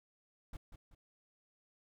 brown noise with echo, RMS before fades -43 dBFS, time 0.53-0.57 s, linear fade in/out 5 ms, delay 190 ms, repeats 2, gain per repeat -8 dB, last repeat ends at 0.95 s, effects none

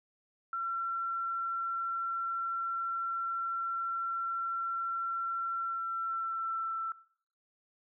sine tone with pitch glide, 1357 to 1335.2 Hz, E6 to E6, +50 to +22 cents, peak -32 dBFS, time 0.53-6.92 s, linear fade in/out 2 ms, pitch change -28 cents, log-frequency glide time 5.53-6.78 s, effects noise-tail reverb RT60 0.6 s tail -20 dB re dry

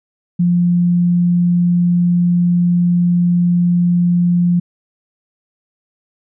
sine tone, 175.1 Hz, F3, 5 cents sharp, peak -10 dBFS, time 0.39-4.6 s, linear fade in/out 10 ms, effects none

